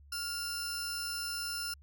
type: tone pair together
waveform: sawtooth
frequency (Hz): 1396.9 / 5274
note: F6 / E8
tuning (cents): 0 / 0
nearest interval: octave + major seventh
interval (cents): 2300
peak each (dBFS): -35 / -35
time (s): 0.12-1.74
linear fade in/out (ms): 5
effects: added 71 Hz sine -54 dBFS peak until 1.82 s